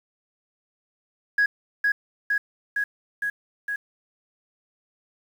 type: tone with echo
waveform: sine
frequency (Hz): 1661.2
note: G#6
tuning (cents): 0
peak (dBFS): -15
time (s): 1.38-1.46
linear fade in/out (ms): 5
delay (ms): 460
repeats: 5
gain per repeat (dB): -2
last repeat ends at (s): 3.76
effects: tanh soft clip ceiling -14 dBFS + 8-bit